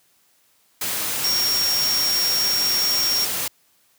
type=tone in noise; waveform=sine; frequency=5560 Hz; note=F8; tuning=9 cents flat; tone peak=-19 dBFS; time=1.24-3.25 s; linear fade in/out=5 ms; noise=white; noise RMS=-25 dBFS; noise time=0.81-3.48 s; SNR=+3 dB; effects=white hiss -61 dBFS RMS until 3.98 s + high-pass 80 Hz 12 dB/octave